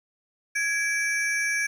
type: ring-modulated tone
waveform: square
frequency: 1990 Hz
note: B6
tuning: 13 cents sharp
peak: -21 dBFS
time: 0.55-1.67 s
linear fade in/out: 10 ms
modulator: 325 Hz
effects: low-pass 10000 Hz 12 dB/octave + 9-bit